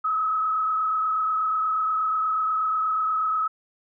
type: tone with frequency modulation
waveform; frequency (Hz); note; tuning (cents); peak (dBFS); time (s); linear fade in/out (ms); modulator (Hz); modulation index
sine; 1282; E6; -49; -21; 0.04-3.48; 10; 28.3; 1
effects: none